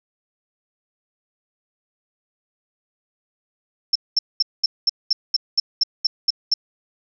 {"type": "tone bursts", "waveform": "sine", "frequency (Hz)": 5350, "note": "E8", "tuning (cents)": 25, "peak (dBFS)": -13, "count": 12, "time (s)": [3.93, 6.54], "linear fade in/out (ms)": 5, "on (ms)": 25, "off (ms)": 210, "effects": []}